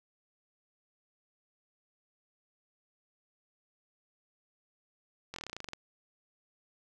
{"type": "slowing click train", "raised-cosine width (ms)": 0.2, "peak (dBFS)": -23, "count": 13, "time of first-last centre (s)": [5.34, 5.734], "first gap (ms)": 22, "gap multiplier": 1.07, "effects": []}